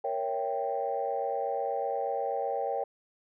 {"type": "chord", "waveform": "sine", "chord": "A# diminished seventh", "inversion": "none", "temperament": "equal", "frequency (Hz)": [466.2, 554.4, 659.3, 784], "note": ["A#4", "C#5", "E5", "G5"], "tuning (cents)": [0, 0, 0, 0], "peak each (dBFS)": [-34, -33, -37, -32], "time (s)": [0.04, 2.84], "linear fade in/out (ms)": 5, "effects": ["tanh soft clip ceiling -19 dBFS"]}